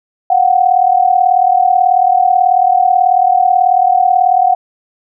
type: tone pair together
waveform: sine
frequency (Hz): 719 / 757.3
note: F#5 / F#5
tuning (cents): -50 / +40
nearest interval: minor second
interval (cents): 90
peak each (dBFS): -10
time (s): 0.3-4.55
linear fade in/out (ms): 5
effects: none